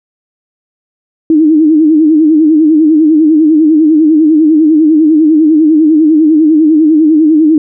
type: tone with vibrato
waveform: sine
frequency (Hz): 311.1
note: D#4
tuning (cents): 0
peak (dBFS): -3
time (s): 1.3-7.58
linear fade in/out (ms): 2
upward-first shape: sine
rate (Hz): 10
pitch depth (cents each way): 82
effects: none

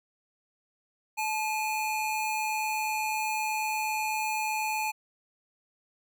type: tone pair together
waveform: square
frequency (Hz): 863.7 / 2443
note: A5 / D#7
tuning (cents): -32 / -32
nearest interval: octave + tritone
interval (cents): 1800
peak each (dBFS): -30 / -34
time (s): 1.17-4.92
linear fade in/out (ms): 20
effects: none

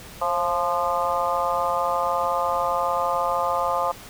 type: harmonic tone with a mistuned harmonic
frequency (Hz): 173.5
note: F3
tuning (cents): -11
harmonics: 3 / 4 / 5 / 6 / 7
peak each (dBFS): -27 / -27 / -27 / -27 / -27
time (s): 0.21-3.92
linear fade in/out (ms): 10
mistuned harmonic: 3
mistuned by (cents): +40
effects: pink hiss -42 dBFS RMS until 4.09 s

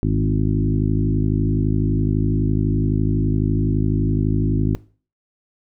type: harmonic tone with a mistuned harmonic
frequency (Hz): 51.91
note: G#1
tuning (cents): 0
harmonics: 1 / 2 / 3 / 4 / 5 / 6 / 7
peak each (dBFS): -22 / -21 / -23 / -29 / -24 / -27 / -31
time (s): 0.03-4.75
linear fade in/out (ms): 0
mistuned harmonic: 3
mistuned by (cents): +26
effects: noise-tail reverb RT60 0.4 s tail -20 dB re dry

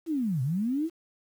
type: linear two-way sweep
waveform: sine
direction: down then up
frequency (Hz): 342 to 121 to 342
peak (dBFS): -25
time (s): 0.06-0.9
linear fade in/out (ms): 50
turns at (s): 0.42
effects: 9-bit

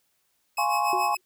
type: tone with tremolo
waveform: sawtooth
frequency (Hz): 2569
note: E7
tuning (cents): -45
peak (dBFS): -25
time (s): 0.57-1.17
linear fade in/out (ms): 5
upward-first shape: sine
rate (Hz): 7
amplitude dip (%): 75
type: chord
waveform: sine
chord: Db major seventh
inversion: first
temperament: equal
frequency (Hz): 698.5 / 830.6 / 1046.5 / 1108.7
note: F5 / Ab5 / C6 / Db6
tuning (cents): 0 / 0 / 0 / 0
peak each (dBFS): -30 / -25 / -29 / -28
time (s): 0.58-1.15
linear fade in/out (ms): 5
type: tone with exponential decay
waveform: sine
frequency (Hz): 367.6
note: F#4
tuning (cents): -11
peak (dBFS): -26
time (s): 0.93-1.21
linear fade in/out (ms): 1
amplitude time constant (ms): 59
effects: white hiss -71 dBFS RMS until 1.25 s

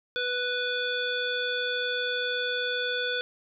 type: harmonic tone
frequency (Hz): 493.9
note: B4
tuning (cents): 0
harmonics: 1 / 3 / 5 / 7 / 9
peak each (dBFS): -32 / -30 / -39 / -32 / -43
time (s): 0.16-3.21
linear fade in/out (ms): 0
effects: none

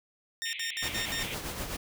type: tone bursts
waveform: 15% pulse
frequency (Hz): 1831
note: A#6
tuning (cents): -32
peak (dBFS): -26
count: 5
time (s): 0.42-1.23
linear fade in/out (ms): 0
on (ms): 110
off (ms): 65
type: band-pass noise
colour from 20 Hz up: pink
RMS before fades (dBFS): -40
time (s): 0.45-1.35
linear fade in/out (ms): 10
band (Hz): 2000 to 3600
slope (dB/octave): 96
type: noise with tremolo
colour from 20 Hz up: pink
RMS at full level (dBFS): -35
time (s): 0.82-1.77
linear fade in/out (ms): 10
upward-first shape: sine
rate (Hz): 7.9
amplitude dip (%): 50
effects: none

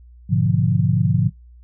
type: chord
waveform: sine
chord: G# diminished seventh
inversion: none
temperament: equal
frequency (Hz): 103.83 / 123.47 / 146.83 / 174.61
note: G#2 / B2 / D3 / F3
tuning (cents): 0 / 0 / 0 / 0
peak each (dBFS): -20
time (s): 0.29-1.3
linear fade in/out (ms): 20
effects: noise-tail reverb RT60 0.2 s tail -26 dB re dry + added 60 Hz sine -42 dBFS peak until 1.63 s

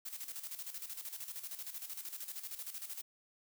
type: noise with tremolo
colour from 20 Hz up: blue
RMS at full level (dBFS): -43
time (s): 0.05-3.02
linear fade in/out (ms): 10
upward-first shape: square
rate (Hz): 13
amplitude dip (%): 65
effects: none

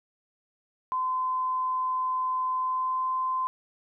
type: tone with pitch glide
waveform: sine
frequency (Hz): 1026 to 1033.7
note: C6 to C6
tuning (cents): -34 to -21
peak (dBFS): -25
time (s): 0.92-3.47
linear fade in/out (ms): 0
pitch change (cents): +13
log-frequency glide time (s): 2.54-3.1
effects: none

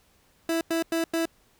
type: tone bursts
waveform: 30% pulse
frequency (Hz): 329.6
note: E4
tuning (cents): 0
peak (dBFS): -21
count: 4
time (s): 0.49-1.255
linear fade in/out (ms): 2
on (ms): 120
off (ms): 95
effects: pink hiss -63 dBFS RMS until 1.59 s

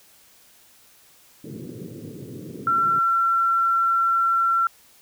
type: band-pass noise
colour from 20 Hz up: pink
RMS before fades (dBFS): -37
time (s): 1.44-2.99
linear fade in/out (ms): 2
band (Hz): 110 to 470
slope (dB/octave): 48
type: tone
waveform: sine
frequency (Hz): 1356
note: E6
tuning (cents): +49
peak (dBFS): -17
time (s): 2.67-4.67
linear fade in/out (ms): 2
effects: white hiss -54 dBFS RMS until 5.01 s

